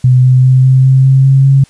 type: tone with pitch steps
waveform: sine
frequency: 126.9 / 128.23 / 129.57 / 130.92 / 132.29 / 133.67 / 135.07 / 136.48 Hz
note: B2 / C3 / C3 / C3 / C3 / C3 / C#3 / C#3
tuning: +47 / -35 / -17 / +1 / +19 / +37 / -45 / -27 cents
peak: -3 dBFS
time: 0.04-1.64 s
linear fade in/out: 5 ms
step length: 200 ms
effects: white hiss -45 dBFS RMS until 1.69 s + resampled to 22050 Hz